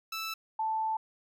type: tone pair in turn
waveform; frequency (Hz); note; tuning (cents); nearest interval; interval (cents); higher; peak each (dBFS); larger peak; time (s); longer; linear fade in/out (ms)
15% pulse / sine; 1318.5 / 880; E6 / A5; 0 / 0; perfect fifth; 700; first; -28; neither; 0.12-0.34 / 0.59-0.97; second; 5
effects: none